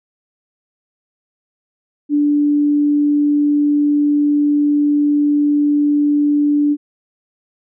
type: tone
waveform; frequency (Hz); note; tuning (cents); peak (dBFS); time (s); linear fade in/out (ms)
sine; 292.5; D4; -7; -11; 2.09-6.77; 50
effects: none